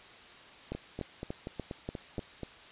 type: two click trains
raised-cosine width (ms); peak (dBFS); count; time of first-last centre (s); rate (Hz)
2; -22 / -24; 6 / 8; 0.72-2.182 / 0.75-2.433; 3.42 / 4.16
effects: white hiss -52 dBFS RMS until 2.71 s + resampled to 8000 Hz